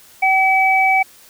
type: tone pair together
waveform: sine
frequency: 764 / 2289 Hz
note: G5 / D7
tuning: -45 / -45 cents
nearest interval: octave + perfect fifth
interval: 1900 cents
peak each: -14 dBFS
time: 0.22-1.03 s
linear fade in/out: 10 ms
effects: white hiss -46 dBFS RMS until 1.29 s